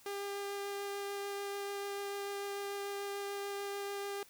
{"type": "tone with vibrato", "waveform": "sawtooth", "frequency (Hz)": 401, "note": "G4", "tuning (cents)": 39, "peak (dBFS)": -34, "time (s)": [0.06, 4.23], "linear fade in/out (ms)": 2, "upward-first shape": "triangle", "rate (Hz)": 6.8, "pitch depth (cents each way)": 9, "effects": ["white hiss -61 dBFS RMS until 4.29 s"]}